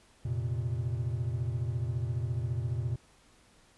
triangle chord, F suspended fourth, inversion none, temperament just, 87.31 / 116.41 / 130.96 Hz, F2 / Bb2 / C3, 0 / -2 / +2 cents, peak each -35 / -30 / -33 dBFS, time 0.25-2.96 s, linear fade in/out 5 ms, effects pink hiss -62 dBFS RMS until 3.77 s + resampled to 24000 Hz

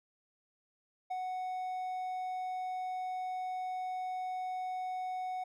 triangle tone with ADSR envelope, 740 Hz, F#5, in tune, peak -31 dBFS, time 1.1-5.44 s, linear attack 13 ms, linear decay 39 ms, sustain -2 dB, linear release 8 ms, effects none

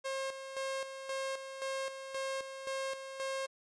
sawtooth tone with tremolo, 536 Hz, C5, 42 cents sharp, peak -31 dBFS, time 0.04-3.47 s, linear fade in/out 20 ms, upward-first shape square, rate 1.9 Hz, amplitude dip 60%, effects resampled to 22050 Hz

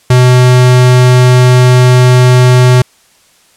square tone, 125.7 Hz, B2, 31 cents sharp, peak -3 dBFS, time 0.1-2.82 s, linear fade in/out 5 ms, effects white hiss -47 dBFS RMS until 3.56 s + low-pass 10000 Hz 12 dB/octave

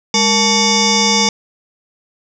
sine tone with frequency modulation, 2889 Hz, F#7, 42 cents flat, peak -10 dBFS, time 0.14-1.29 s, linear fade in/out 2 ms, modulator 671 Hz, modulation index 5.1, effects none

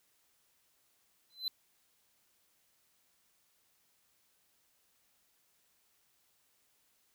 triangle tone with exponential growth, 4043 Hz, B7, 40 cents sharp, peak -28 dBFS, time 1.3-1.48 s, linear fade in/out 1 ms, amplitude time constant 37 ms, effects white hiss -73 dBFS RMS until 7.14 s

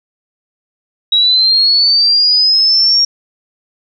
sine linear sweep, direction up, 3833 to 5588 Hz, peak -7 dBFS, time 1.12-3.05 s, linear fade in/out 5 ms, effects none

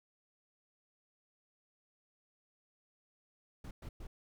brown noise bursts, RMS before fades -45 dBFS, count 3, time 3.64-4.07 s, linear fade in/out 5 ms, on 70 ms, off 110 ms, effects none

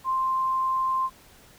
sine tone, 1048 Hz, C6, 2 cents sharp, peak -22 dBFS, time 0.04-1.1 s, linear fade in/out 50 ms, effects pink hiss -53 dBFS RMS until 1.58 s

